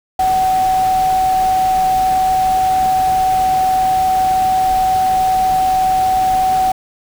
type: tone in noise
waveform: sine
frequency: 752 Hz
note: F#5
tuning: 28 cents sharp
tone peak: -11 dBFS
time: 0.19-6.72 s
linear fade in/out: 5 ms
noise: pink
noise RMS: -28 dBFS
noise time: 0.19-6.72 s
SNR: +14 dB
effects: none